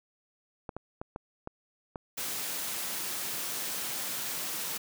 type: clicks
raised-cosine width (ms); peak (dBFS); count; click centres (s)
1; -23; 6; 0.692 / 0.766 / 1.015 / 1.161 / 1.474 / 1.958
type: high-pass noise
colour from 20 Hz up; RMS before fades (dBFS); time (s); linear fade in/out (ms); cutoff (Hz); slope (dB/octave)
white; -35; 2.17-4.78; 10; 120; 24
effects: none